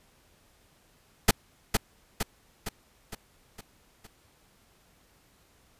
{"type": "noise with echo", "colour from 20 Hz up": "pink", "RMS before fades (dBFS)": -18, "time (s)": [1.28, 1.31], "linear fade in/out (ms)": 5, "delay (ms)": 460, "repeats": 6, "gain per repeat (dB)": -5, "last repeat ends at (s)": 4.07, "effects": ["pink hiss -63 dBFS RMS until 5.79 s", "resampled to 32000 Hz"]}